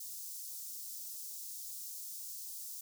white high-pass noise, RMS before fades -45 dBFS, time 0-2.81 s, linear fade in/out 5 ms, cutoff 5200 Hz, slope 24 dB/octave, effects none

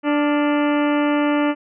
harmonic tone with a mistuned harmonic, 293.7 Hz, D4, in tune, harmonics 1 / 2 / 3 / 4 / 5 / 6 / 7 / 8 / 9 / 10, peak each -17 / -23 / -27 / -29 / -31 / -33 / -34 / -35 / -36 / -37 dBFS, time 0.03-1.55 s, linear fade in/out 50 ms, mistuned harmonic 5, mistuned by -69 cents, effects none

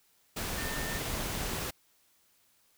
sine tone in noise, 1800 Hz, A6, 39 cents sharp, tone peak -40 dBFS, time 0.57-0.99 s, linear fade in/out 10 ms, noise pink, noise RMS -35 dBFS, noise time 0.36-1.71 s, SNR -8 dB, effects white hiss -68 dBFS RMS until 2.77 s

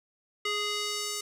square tone with band-pass filter sweep, 415.3 Hz, G#4, in tune, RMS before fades -32 dBFS, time 0.45-1.21 s, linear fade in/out 5 ms, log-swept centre 2700 to 7200 Hz, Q 1.1, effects none

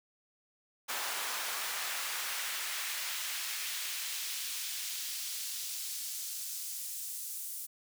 pink noise with high-pass filter sweep, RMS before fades -38 dBFS, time 0.88-7.67 s, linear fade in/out 20 ms, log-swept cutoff 870 to 9100 Hz, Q 0.84, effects none

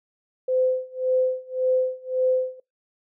sine tone with tremolo, 513 Hz, C5, 34 cents flat, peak -17 dBFS, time 0.48-2.6 s, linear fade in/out 5 ms, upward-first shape sine, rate 1.8 Hz, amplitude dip 95%, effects noise-tail reverb RT60 0.2 s tail -23 dB re dry

